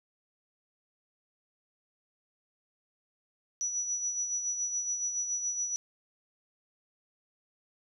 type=tone with tremolo; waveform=sine; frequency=5890 Hz; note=F#8; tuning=9 cents flat; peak=-28 dBFS; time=3.61-5.76 s; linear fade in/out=0 ms; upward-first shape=sine; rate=7.1 Hz; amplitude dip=50%; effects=none